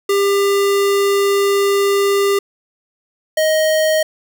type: tone pair in turn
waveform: square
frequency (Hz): 399.1 / 626.4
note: G4 / D#5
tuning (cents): +31 / +11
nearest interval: minor sixth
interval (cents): 780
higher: second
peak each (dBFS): -13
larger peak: neither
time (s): 0.09-2.39 / 3.37-4.03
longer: first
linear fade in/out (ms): 5
effects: none